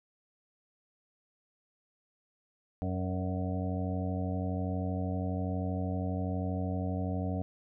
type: harmonic tone with a mistuned harmonic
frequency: 92.5 Hz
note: F#2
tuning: in tune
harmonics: 1 / 2 / 3 / 5 / 6 / 7 / 8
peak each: -33 / -36 / -38 / -44 / -45 / -43 / -44 dBFS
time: 2.82-7.42 s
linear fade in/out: 0 ms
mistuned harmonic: 6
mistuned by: +35 cents
effects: none